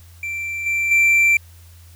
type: tone with level steps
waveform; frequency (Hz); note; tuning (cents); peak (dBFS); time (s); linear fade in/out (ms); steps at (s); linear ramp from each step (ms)
triangle; 2349; D7; 0; -22 / -16 / -10; 0.23-1.37; 2; 0.66 / 0.91; 5
effects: added 85 Hz sine -42 dBFS peak until 1.95 s + white hiss -52 dBFS RMS until 1.95 s